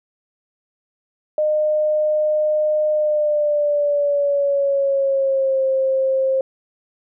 sine tone with pitch glide, 610 to 531 Hz, D#5 to C5, -34 to +25 cents, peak -15 dBFS, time 1.38-6.41 s, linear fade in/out 2 ms, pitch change -241 cents, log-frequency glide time 2.91-5.63 s, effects none

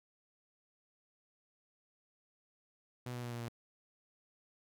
sawtooth tone with pitch steps, 123.47 / 121.91 / 120.37 / 118.85 / 117.35 Hz, B2 / B2 / B2 / A#2 / A#2, 0 / -22 / -44 / +34 / +12 cents, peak -36 dBFS, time 3.06-3.485 s, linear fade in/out 5 ms, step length 85 ms, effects none

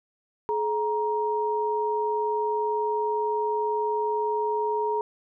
sine tone pair together, 425.5 / 940 Hz, G#4 / A#5, +42 / +14 cents, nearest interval octave + major second, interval 1372 cents, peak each -26 dBFS, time 0.49-5.01 s, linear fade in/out 0 ms, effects none

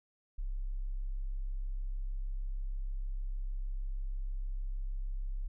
sine tone, 33.21 Hz, C1, 27 cents sharp, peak -33 dBFS, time 0.38-5.48 s, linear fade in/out 10 ms, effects none

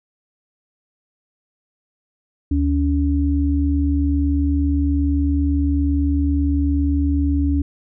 sine tone pair together, 74.9 / 282.8 Hz, D2 / C#4, +35 / +35 cents, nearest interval octave + major seventh, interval 2300 cents, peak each -17 / -19 dBFS, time 2.51-7.62 s, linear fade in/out 5 ms, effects none

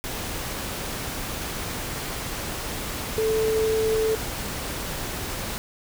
sine tone in noise, 440 Hz, A4, in tune, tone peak -20 dBFS, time 3.18-4.15 s, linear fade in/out 0 ms, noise pink, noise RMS -31 dBFS, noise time 0.04-5.58 s, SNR +8 dB, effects none

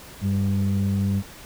sine tone pair together, 98 / 196.79 Hz, G2 / G3, 0 / +7 cents, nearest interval octave, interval 1207 cents, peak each -20 / -21 dBFS, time 0.21-1.23 s, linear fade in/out 50 ms, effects tanh soft clip ceiling -16 dBFS + pink hiss -43 dBFS RMS until 1.45 s

